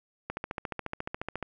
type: click train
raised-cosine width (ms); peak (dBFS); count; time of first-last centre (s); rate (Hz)
0.5; -18; 17; 0.3-1.427; 14.2
effects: none